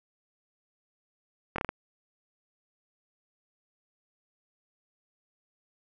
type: slowing click train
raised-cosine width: 0.5 ms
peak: -15 dBFS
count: 5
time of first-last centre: 1.56-1.691 s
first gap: 23 ms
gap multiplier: 1.24
effects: none